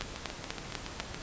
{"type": "two click trains", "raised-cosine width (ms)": 0.2, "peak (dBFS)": [-20, -15], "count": [9, 5], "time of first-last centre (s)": [[0.02, 1.145], [0.01, 1]], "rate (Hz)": [7.11, 4.04], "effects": ["pink hiss -43 dBFS RMS until 1.22 s", "resampled to 16000 Hz"]}